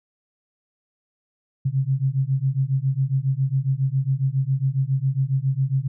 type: beating tone pair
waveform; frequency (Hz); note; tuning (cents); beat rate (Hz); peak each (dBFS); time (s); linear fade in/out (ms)
sine; 130.81 / 138.11; C3 / C#3; 0 / -6; 7.3; -22; 1.65-5.88; 10
effects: none